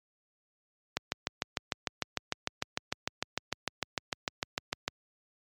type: click train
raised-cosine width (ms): 0.2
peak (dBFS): -11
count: 27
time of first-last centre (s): 0.97-4.88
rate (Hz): 6.65
effects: high-pass 80 Hz 12 dB/octave + MP3 96 kbps